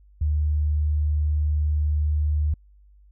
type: tone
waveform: sine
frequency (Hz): 75.2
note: D2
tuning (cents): +42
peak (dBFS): -19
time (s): 0.21-2.54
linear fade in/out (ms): 5
effects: added 50 Hz sine -50 dBFS peak until 3.11 s